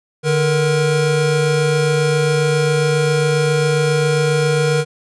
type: tone pair together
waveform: square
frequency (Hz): 148.8 / 473.8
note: D3 / A#4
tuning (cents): +23 / +28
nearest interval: octave + minor sixth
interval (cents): 2005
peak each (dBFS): -17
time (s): 0.23-4.85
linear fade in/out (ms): 50
effects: resampled to 24000 Hz